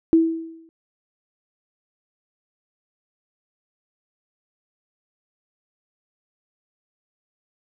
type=tone with exponential decay; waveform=sine; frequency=326.8 Hz; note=E4; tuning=15 cents flat; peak=-9 dBFS; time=0.13-0.69 s; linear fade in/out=0 ms; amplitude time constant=120 ms; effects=none